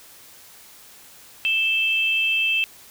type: tone pair together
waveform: sine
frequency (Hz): 2641 / 3156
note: E7 / G7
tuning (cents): +3 / +11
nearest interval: minor third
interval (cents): 308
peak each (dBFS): -19 / -25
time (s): 1.45-2.64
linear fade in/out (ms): 0
effects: white hiss -47 dBFS RMS until 2.9 s